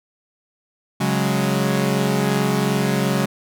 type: chord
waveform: sawtooth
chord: C# suspended fourth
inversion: none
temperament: equal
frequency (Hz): 138.59 / 185 / 207.7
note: C#3 / F#3 / G#3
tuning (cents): 0 / 0 / 0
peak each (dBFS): -18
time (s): 1-3.26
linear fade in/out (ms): 10
effects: none